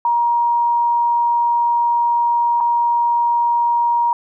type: tone with dropouts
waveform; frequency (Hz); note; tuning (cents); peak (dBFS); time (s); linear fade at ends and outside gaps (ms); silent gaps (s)
sine; 946; A#5; +25; -13; 0.05-4.13; 2; 2.604-2.608
effects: none